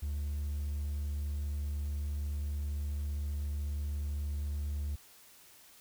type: tone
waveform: triangle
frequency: 73 Hz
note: D2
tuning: 10 cents flat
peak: -30 dBFS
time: 0.02-4.96 s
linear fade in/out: 10 ms
effects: tanh soft clip ceiling -26 dBFS + white hiss -58 dBFS RMS until 5.8 s